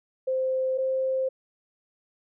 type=tone pair in turn; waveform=sine; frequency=521 / 524.9 Hz; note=C5 / C5; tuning=-7 / +5 cents; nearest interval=unison; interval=12 cents; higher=second; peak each=-23 dBFS; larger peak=neither; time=0.27-0.78 / 0.78-1.29 s; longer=neither; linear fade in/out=10 ms; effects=none